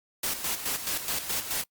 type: noise with tremolo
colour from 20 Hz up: white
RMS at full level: -29 dBFS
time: 0.23-1.64 s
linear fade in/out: 5 ms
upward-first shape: square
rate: 4.7 Hz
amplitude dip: 60%
effects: noise-tail reverb RT60 0.1 s tail -25 dB re dry + Opus 48 kbps